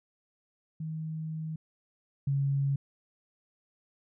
sine tone pair in turn, 158.2 / 138.92 Hz, D#3 / C#3, +29 / +4 cents, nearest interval major second, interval 225 cents, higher first, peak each -33 / -25 dBFS, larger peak second, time 0.8-1.56 / 2.27-2.76 s, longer first, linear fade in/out 5 ms, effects none

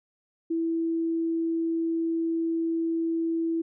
sine tone, 329.6 Hz, E4, in tune, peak -24 dBFS, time 0.5-3.62 s, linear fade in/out 10 ms, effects none

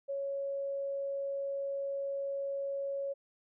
sine tone, 554.4 Hz, C#5, in tune, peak -33 dBFS, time 0.08-3.14 s, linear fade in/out 20 ms, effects none

